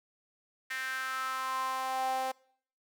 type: tone with high-pass filter sweep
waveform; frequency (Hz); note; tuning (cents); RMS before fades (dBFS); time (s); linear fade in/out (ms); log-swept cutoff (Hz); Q
sawtooth; 261.6; C4; 0; -34; 0.7-2.32; 10; 1800 to 670; 5.5
effects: noise-tail reverb RT60 0.6 s tail -24 dB re dry